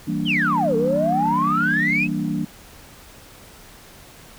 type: chord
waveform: sine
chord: E half-diminished seventh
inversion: none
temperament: equal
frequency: 164.81 / 196 / 233.1 / 293.7 Hz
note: E3 / G3 / Bb3 / D4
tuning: 0 / 0 / 0 / 0 cents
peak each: -26 dBFS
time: 0.07-2.45 s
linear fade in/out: 10 ms
type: exponential two-way sweep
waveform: sine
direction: down then up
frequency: 3322 to 440 to 2642 Hz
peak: -17 dBFS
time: 0.25-2.08 s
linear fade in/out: 50 ms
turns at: 0.76 s
effects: tanh soft clip ceiling -10 dBFS + pink hiss -45 dBFS RMS until 4.38 s